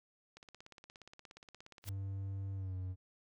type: click train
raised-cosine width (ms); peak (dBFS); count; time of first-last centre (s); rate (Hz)
0.2; -36; 26; 0.37-1.841; 17
type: noise with exponential growth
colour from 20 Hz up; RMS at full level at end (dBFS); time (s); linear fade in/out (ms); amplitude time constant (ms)
white; -43; 1.82-1.89; 0; 15
type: tone with pitch glide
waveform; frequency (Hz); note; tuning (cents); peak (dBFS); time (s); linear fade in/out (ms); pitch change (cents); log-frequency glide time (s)
triangle; 97.5 to 92.67; G2 to F#2; -9 to +3; -36; 1.85-2.96; 50; -88; 2.54-2.75
effects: none